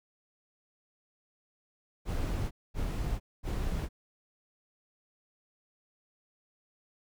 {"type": "noise bursts", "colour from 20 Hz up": "brown", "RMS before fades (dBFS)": -32, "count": 3, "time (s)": [2.05, 3.89], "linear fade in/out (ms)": 50, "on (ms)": 460, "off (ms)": 230, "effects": []}